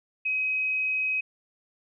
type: tone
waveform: sine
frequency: 2533 Hz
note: D#7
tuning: 30 cents sharp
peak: -24 dBFS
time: 0.25-1.21 s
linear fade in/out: 10 ms
effects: none